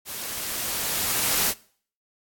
white noise with level ramp, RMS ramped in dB -34 to -21 dBFS, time 0.05-1.54 s, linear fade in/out 50 ms, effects noise-tail reverb RT60 0.5 s tail -22 dB re dry + AAC 64 kbps

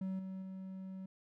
triangle tone with level steps, 189.4 Hz, F#3, 41 cents sharp, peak -34 / -39 / -41 dBFS, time 0.01-1.06 s, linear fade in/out 5 ms, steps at 0.19 / 0.42 s, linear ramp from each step 2 ms, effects none

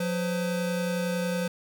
square tone pair together, 180 / 509.1 Hz, F#3 / C5, -47 / -47 cents, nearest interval octave + tritone, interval 1800 cents, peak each -29 / -31 dBFS, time 0-1.48 s, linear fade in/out 5 ms, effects none

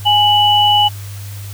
sine tone pair together, 830.6 / 2960 Hz, G#5 / F#7, 0 / 0 cents, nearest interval octave + minor seventh, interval 2200 cents, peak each -11 dBFS, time 0.05-0.89 s, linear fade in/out 20 ms, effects added 100 Hz sine -26 dBFS peak until 1.53 s + white hiss -37 dBFS RMS until 1.53 s

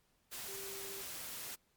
sine tone in noise, 392 Hz, G4, in tune, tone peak -49 dBFS, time 0.47-1.03 s, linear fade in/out 20 ms, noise white, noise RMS -45 dBFS, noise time 0.31-1.56 s, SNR -7 dB, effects pink hiss -75 dBFS RMS until 1.76 s + MP3 96 kbps

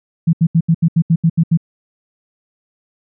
sine tone bursts, 164.81 Hz, E3, in tune, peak -8 dBFS, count 10, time 0.27-1.574 s, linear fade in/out 10 ms, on 62 ms, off 76 ms, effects none

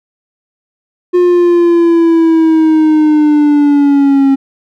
triangle linear sweep, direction down, 358.1 to 270.5 Hz, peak -3 dBFS, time 1.13-4.36 s, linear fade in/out 20 ms, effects none

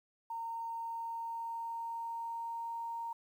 sine tone with pitch glide, 918 to 926 Hz, A#5 to A#5, -27 to -12 cents, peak -37 dBFS, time 0.3-3.13 s, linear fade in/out 5 ms, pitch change +15 cents, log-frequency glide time 0.42-2.84 s, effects 11-bit

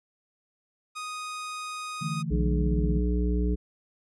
sawtooth tone, 1244.5 Hz, D#6, in tune, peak -30 dBFS, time 0.95-2.23 s, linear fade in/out 20 ms
sine chord, D suspended second, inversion none, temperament equal, 146.83 / 164.81 / 220 Hz, D3 / E3 / A3, 0 / 0 / 0 cents, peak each -33 / -31 / -37 dBFS, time 2.01-3 s, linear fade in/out 10 ms
harmonic tone, 60.3 Hz, B1, 41 cents flat, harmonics 1 / 3 / 5 / 7, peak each -24 / -30 / -33 / -34 dBFS, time 2.3-3.56 s, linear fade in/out 20 ms
effects resampled to 24000 Hz

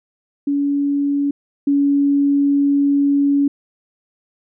sine tone pair in turn, 283.7 / 282.5 Hz, C#4 / C#4, +40 / +33 cents, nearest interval unison, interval 7 cents, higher first, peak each -15 / -12 dBFS, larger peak second, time 0.47-1.31 / 1.67-3.48 s, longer second, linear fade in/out 5 ms, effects none

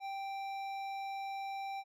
sine tone with hard clipping, 784 Hz, G5, in tune, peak -40 dBFS, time 0-1.84 s, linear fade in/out 50 ms, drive 11 dB, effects none

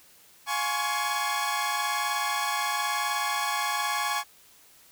sawtooth tone cluster, 707 / 836 / 1059 / 1120 / 1691 Hz, F5 / G#5 / C6 / C#6 / G#6, +21 / +11 / +21 / +18 / +31 cents, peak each -34 / -27 / -32 / -26 / -32 dBFS, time 0.46-4.24 s, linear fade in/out 50 ms, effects white hiss -56 dBFS RMS until 4.91 s

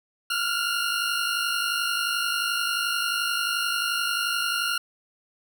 20% pulse tone pair together, 1379 / 1430.4 Hz, F6 / F6, -22 / +41 cents, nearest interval minor second, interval 63 cents, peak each -22 dBFS, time 0.3-4.78 s, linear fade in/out 5 ms, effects none

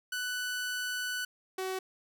sawtooth tone pair in turn, 1490 / 376.5 Hz, F#6 / F#4, +12 / +30 cents, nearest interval 2 octaves, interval 2382 cents, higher first, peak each -29 / -29 dBFS, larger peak neither, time 0.12-1.25 / 1.58-1.79 s, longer first, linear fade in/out 5 ms, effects none

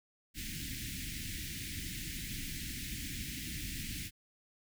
pink band-stop noise, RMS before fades -41 dBFS, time 0.34-4.11 s, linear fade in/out 50 ms, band 310 to 1800 Hz, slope 48 dB/octave, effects none

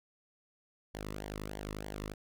sawtooth tone with flanger, 51.4 Hz, G#1, 17 cents flat, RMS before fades -42 dBFS, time 0.94-2.14 s, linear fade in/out 10 ms, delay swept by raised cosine 0.77 to 1.31 ms, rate 3.2 Hz, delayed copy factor -0.75, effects none

